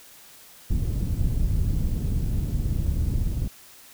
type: low-pass noise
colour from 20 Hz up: pink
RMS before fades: -24 dBFS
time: 0.7-3.48 s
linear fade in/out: 5 ms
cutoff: 140 Hz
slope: 12 dB/octave
effects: white hiss -49 dBFS RMS until 3.93 s